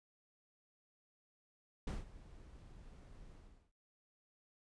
brown noise with ADSR envelope, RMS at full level -37 dBFS, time 1.87-3.72 s, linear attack 5 ms, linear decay 170 ms, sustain -19 dB, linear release 380 ms, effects noise-tail reverb RT60 0.4 s tail -25 dB re dry + resampled to 22050 Hz

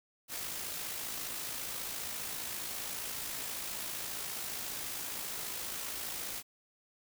white noise with amplitude modulation, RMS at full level -38 dBFS, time 0.28-6.43 s, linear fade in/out 50 ms, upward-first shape sine, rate 54.8 Hz, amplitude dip 35%, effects none

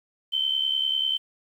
sine tone with amplitude modulation, 3089 Hz, G7, 26 cents flat, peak -19 dBFS, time 0.32-1.18 s, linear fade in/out 20 ms, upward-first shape sine, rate 70.1 Hz, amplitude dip 70%, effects 9-bit

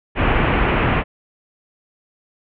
pink low-pass noise, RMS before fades -17 dBFS, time 0.15-1.04 s, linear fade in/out 50 ms, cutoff 2800 Hz, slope 48 dB/octave, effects none

